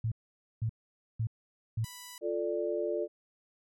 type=tone bursts; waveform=sine; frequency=112.1 Hz; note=A2; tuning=33 cents sharp; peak=-28 dBFS; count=4; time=0.04-1.848 s; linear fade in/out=5 ms; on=77 ms; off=500 ms
type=tone; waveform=5% pulse; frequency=987.8 Hz; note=B5; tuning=in tune; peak=-33 dBFS; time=1.84-2.18 s; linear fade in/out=2 ms
type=chord; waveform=sine; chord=D minor; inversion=first; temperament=equal; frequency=349.2 / 440 / 587.3 Hz; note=F4 / A4 / D5; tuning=0 / 0 / 0 cents; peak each=-34 / -34 / -34 dBFS; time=2.21-3.08 s; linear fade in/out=50 ms
effects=none